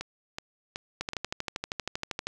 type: two click trains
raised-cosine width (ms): 0.2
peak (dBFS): -14 / -17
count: 17 / 4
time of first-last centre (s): 1.01-2.27 / 0.01-1.134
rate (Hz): 12.7 / 2.67
effects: none